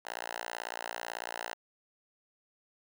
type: tone with high-pass filter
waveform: 5% pulse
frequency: 58.1 Hz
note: A#1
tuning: 5 cents flat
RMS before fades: -40 dBFS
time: 0.05-1.54 s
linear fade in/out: 5 ms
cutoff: 930 Hz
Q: 1.7
effects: none